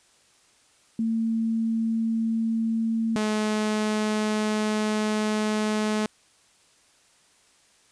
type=tone pair in turn; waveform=sine / sawtooth; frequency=225.6 / 213.8 Hz; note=A3 / A3; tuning=+44 / -49 cents; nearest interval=minor second; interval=93 cents; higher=first; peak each=-22 / -19 dBFS; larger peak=second; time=0.99-3.16 / 3.16-6.06 s; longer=second; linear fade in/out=2 ms; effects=white hiss -60 dBFS RMS until 7.91 s + resampled to 22050 Hz